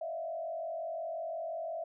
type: tone with frequency modulation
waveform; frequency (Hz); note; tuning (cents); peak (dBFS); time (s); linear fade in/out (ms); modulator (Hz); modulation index
sine; 659.3; E5; 0; -35; 0.01-1.84; 5; 45.7; 0.92
effects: none